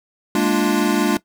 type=chord; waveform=square; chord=Bb dominant seventh; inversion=third; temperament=equal; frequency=207.7 / 233.1 / 293.7 / 349.2 Hz; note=Ab3 / Bb3 / D4 / F4; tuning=0 / 0 / 0 / 0 cents; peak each=-22 / -23 / -20 / -22 dBFS; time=0.35-1.17 s; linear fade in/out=2 ms; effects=noise-tail reverb RT60 0.1 s tail -17 dB re dry